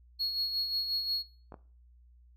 triangle tone with tremolo, 4324 Hz, C#8, 44 cents flat, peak -27 dBFS, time 0.19-1.23 s, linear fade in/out 20 ms, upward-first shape sine, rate 5.6 Hz, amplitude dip 55%
clicks, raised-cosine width 1 ms, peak -32 / -31 dBFS, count 2, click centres 1.522 / 1.542 s
effects noise-tail reverb RT60 0.4 s tail -17 dB re dry + added 60 Hz sine -56 dBFS peak until 2.36 s

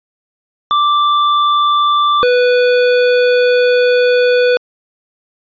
square tone pair in turn, 1174.7 / 493.9 Hz, D6 / B4, 0 / 0 cents, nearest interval octave + minor third, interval 1500 cents, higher first, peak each -10 / -9 dBFS, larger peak second, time 0.71-2.23 / 2.23-4.57 s, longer second, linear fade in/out 0 ms, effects resampled to 11025 Hz

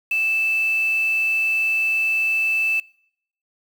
sine tone with quantisation, 2637 Hz, E7, in tune, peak -18 dBFS, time 0.11-2.8 s, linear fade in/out 5 ms, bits 6, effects noise-tail reverb RT60 0.7 s tail -25 dB re dry

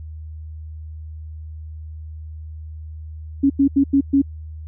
sine tone bursts at uneven times, 276.8 Hz, C#4, 2 cents flat, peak -11 dBFS, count 5, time 3.43-3.5 / 3.59-3.68 / 3.76-3.84 / 3.93-4.01 / 4.13-4.22 s, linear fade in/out 10 ms, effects added 78 Hz sine -31 dBFS peak until 4.67 s

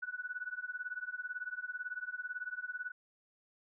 sine tone with tremolo, 1480 Hz, F#6, in tune, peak -34 dBFS, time 0.02-2.92 s, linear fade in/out 10 ms, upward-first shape triangle, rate 18 Hz, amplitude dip 100%, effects none

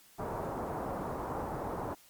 white low-pass noise, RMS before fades -37 dBFS, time 0.18-1.95 s, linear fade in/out 20 ms, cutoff 1000 Hz, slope 24 dB/octave, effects white hiss -60 dBFS RMS until 2.09 s + MP3 96 kbps

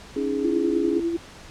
sine chord, C# suspended second, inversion none, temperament just, 277.2 / 311.8 / 415.8 Hz, C#4 / D#4 / G#4, 0 / +4 / +2 cents, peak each -26 / -29 / -26 dBFS, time 0.16-1 s, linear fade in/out 5 ms
sine tone with tremolo, 337 Hz, E4, 38 cents sharp, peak -20 dBFS, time 0.44-1.17 s, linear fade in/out 10 ms, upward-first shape sine, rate 10 Hz, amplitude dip 45%
effects pink hiss -44 dBFS RMS until 1.5 s + low-pass 7000 Hz 12 dB/octave

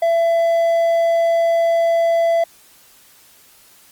triangle tone, 670 Hz, E5, 28 cents sharp, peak -11 dBFS, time 0.02-2.44 s, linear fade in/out 5 ms, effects white hiss -49 dBFS RMS until 3.91 s + Opus 32 kbps

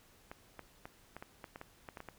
clicks, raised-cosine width 0.5 ms, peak -30 dBFS, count 12, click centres 0.315 / 0.593 / 0.855 / 1.166 / 1.225 / 1.442 / 1.559 / 1.614 / 1.888 / 1.972 / 2.004 / 2.087 s, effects pink hiss -64 dBFS RMS until 2.18 s

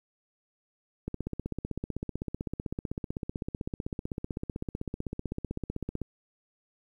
click train, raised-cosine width 3 ms, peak -20 dBFS, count 79, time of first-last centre 1.08-6.017 s, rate 15.8 Hz, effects 10-bit

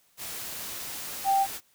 sine tone in noise, 784 Hz, G5, in tune, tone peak -20 dBFS, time 1.24-1.47 s, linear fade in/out 50 ms, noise white, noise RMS -37 dBFS, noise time 0.17-1.61 s, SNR +14 dB, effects white hiss -65 dBFS RMS until 1.74 s

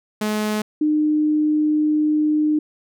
sawtooth / sine tone pair in turn, 212.8 / 303.9 Hz, G#3 / D#4, +42 / -41 cents, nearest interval tritone, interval 617 cents, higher second, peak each -16 / -15 dBFS, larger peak second, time 0.21-0.62 / 0.81-2.59 s, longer second, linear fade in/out 5 ms, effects none

